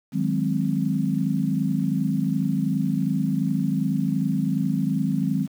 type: chord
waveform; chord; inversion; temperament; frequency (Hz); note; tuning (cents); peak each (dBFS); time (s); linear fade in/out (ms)
sine; Ab dominant seventh; second; equal; 155.56 / 185 / 207.7 / 261.6; Eb3 / Gb3 / Ab3 / C4; 0 / 0 / 0 / 0; -26; 0.12-5.48; 50
effects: 8-bit